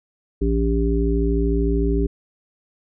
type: harmonic tone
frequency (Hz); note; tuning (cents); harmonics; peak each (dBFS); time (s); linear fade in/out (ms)
56.7; A#1; -47; 1 / 3 / 5 / 7; -19 / -26 / -24 / -23; 0.41-2.07; 10
effects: none